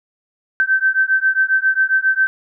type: beating tone pair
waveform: sine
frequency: 1544 / 1551.4 Hz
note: G6 / G6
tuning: -27 / -18 cents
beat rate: 7.4 Hz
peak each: -16 dBFS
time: 0.6-2.27 s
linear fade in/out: 0 ms
effects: none

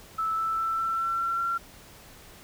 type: tone with pitch steps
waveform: sine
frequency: 1312 / 1321.1 / 1330.3 / 1339.6 / 1348.9 / 1358.3 / 1367.7 Hz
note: E6 / E6 / E6 / E6 / E6 / F6 / F6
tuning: -9 / +3 / +15 / +27 / +39 / -49 / -37 cents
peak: -25 dBFS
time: 0.18-1.58 s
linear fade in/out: 10 ms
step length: 200 ms
effects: pink hiss -50 dBFS RMS until 2.43 s

